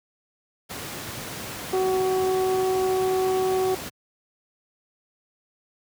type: noise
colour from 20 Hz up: pink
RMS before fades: -34 dBFS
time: 0.69-3.9 s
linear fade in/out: 20 ms
type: harmonic tone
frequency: 374.9 Hz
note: F#4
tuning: 23 cents sharp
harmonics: 1 / 2 / 3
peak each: -21 / -28 / -37 dBFS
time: 1.73-3.75 s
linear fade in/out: 5 ms
effects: high-pass 100 Hz 12 dB/octave